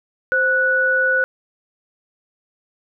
sine tone pair together, 521 / 1475.9 Hz, C5 / F#6, -7 / -5 cents, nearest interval octave + tritone, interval 1802 cents, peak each -21 / -15 dBFS, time 0.32-1.24 s, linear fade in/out 0 ms, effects none

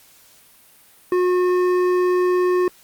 sine tone with hard clipping, 361.7 Hz, F#4, 39 cents flat, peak -17 dBFS, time 1.12-2.68 s, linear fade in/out 2 ms, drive 10 dB, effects white hiss -51 dBFS RMS until 2.83 s + Opus 48 kbps

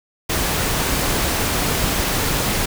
pink noise, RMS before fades -20 dBFS, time 0.29-2.66 s, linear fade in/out 10 ms, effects none

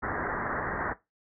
white low-pass noise, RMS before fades -32 dBFS, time 0.02-0.94 s, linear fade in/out 20 ms, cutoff 1900 Hz, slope 96 dB/octave, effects noise-tail reverb RT60 0.2 s tail -17 dB re dry

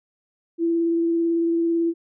sine tone with vibrato, 334.8 Hz, E4, 27 cents sharp, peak -18 dBFS, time 0.58-1.94 s, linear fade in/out 50 ms, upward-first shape sine, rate 18 Hz, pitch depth 12 cents each way, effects none

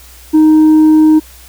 triangle tone with tanh clipping, 311.1 Hz, D#4, in tune, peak -4 dBFS, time 0.33-1.2 s, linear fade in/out 20 ms, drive 7 dB, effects added 61 Hz sine -38 dBFS peak until 1.48 s + white hiss -39 dBFS RMS until 1.48 s

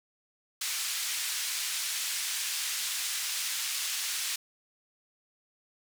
white band-pass noise, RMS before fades -33 dBFS, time 0.61-4.36 s, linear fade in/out 5 ms, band 1900 to 8700 Hz, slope 12 dB/octave, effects none

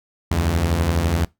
sawtooth beating tone pair, 72.9 / 84.9 Hz, D2 / F2, -12 / -48 cents, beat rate 12 Hz, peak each -19 / -15 dBFS, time 0.31-1.25 s, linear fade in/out 5 ms, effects noise-tail reverb RT60 0.2 s tail -22 dB re dry

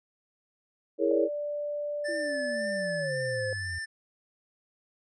sine chord, A# half-diminished seventh, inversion second, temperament equal, 329.6 / 415.3 / 466.2 / 554.4 Hz, E4 / G#4 / A#4 / C#5, 0 / 0 / 0 / 0 cents, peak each -28 dBFS, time 0.98-1.29 s, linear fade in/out 50 ms
sine tone with pitch glide, 587.3 to 520.2 Hz, D5 to C5, 0 to -10 cents, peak -30 dBFS, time 1.11-3.53 s, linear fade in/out 2 ms, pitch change -210 cents, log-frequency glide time 2.98-3.13 s
square tone with vibrato, 1760 Hz, A6, in tune, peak -34 dBFS, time 2.04-3.86 s, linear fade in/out 20 ms, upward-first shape sine, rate 1.9 Hz, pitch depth 30 cents each way
sine exponential sweep, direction down, 343.5 to 83 Hz, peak -36 dBFS, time 2.08-3.79 s, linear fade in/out 10 ms
effects resampled to 22050 Hz

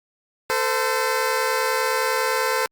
15% pulse tone pair together, 445.4 / 515.2 Hz, A4 / C5, +21 / -27 cents, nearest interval minor third, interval 252 cents, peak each -17 / -16 dBFS, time 0.5-2.66 s, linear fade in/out 0 ms, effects Opus 48 kbps

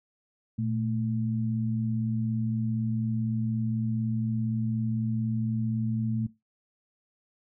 sine tone pair together, 116.54 / 220.6 Hz, A#2 / A3, 0 / +5 cents, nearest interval major seventh, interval 1105 cents, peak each -29 / -29 dBFS, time 0.58-6.27 s, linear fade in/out 10 ms, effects noise-tail reverb RT60 0.2 s tail -17 dB re dry

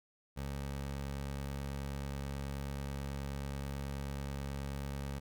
20% pulse tone, 69.3 Hz, C#2, in tune, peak -33 dBFS, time 0.36-5.2 s, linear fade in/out 20 ms, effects none

